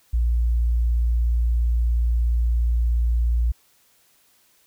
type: tone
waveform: sine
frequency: 58.5 Hz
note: A#1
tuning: 7 cents sharp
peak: -16 dBFS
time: 0.13-3.52 s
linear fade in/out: 10 ms
effects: tanh soft clip ceiling -13 dBFS + white hiss -60 dBFS RMS until 4.66 s